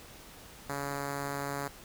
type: tone with notch filter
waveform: 5% pulse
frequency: 140.9 Hz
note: C#3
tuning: 29 cents sharp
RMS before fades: -36 dBFS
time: 0.69-1.68 s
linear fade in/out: 5 ms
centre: 3300 Hz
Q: 1.1
effects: pink hiss -51 dBFS RMS until 1.84 s